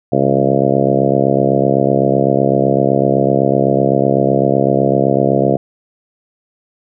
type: harmonic tone with a mistuned harmonic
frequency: 67.9 Hz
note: C#2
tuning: 35 cents flat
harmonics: 2 / 3 / 4 / 5 / 6 / 7 / 8 / 9 / 10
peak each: -19 / -19 / -19 / -19 / -19 / -19 / -19 / -19 / -19 dBFS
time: 0.12-5.57 s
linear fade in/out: 5 ms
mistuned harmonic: 2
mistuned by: -23 cents
effects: none